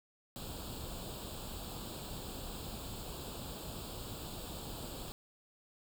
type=noise with comb filter; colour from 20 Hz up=pink; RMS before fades=-44 dBFS; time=0.36-5.12 s; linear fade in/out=0 ms; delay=0.25 ms; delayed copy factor=+0.8; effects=none